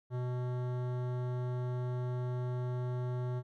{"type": "tone with hard clipping", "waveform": "sine", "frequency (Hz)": 124.5, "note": "B2", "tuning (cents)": 14, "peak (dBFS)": -35, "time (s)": [0.1, 3.43], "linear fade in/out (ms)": 50, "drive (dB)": 16, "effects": []}